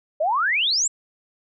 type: exponential sweep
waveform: sine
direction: up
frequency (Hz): 580 to 7902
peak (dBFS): -18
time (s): 0.2-0.88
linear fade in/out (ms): 10
effects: none